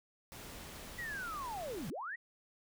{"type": "noise", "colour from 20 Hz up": "pink", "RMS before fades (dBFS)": -49, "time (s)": [0.32, 1.9], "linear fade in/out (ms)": 0}
{"type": "linear two-way sweep", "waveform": "sine", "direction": "down then up", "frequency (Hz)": [1973, 130.2, 1973], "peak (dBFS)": -39, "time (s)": [0.98, 2.16], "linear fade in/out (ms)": 10, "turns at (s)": 1.89}
{"effects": []}